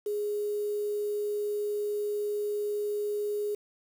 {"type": "tone with quantisation", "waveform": "sine", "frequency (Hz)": 415.3, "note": "G#4", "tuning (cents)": 0, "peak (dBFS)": -28, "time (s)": [0.06, 3.55], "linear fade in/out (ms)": 5, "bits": 8, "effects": []}